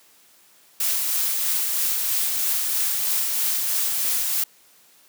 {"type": "noise with tremolo", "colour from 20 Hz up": "blue", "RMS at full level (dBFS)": -22, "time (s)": [0.8, 4.44], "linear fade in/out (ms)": 5, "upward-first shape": "sine", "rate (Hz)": 3.1, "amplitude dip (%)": 25, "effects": ["white hiss -55 dBFS RMS until 5.08 s", "high-pass 150 Hz 12 dB/octave"]}